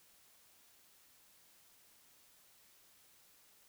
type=silence; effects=white hiss -66 dBFS RMS until 3.68 s